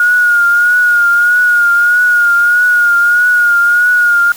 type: tone with vibrato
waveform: sine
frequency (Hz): 1433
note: F6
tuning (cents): +44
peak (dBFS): -6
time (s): 0-4.32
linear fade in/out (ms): 2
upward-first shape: triangle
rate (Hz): 1.6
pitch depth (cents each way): 46
effects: white hiss -32 dBFS RMS until 4.36 s